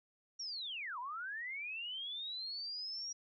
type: linear two-way sweep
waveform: sine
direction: down then up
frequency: 5720 to 932.3 to 5720 Hz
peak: -40 dBFS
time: 0.39-3.13 s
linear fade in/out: 10 ms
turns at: 0.99 s
effects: none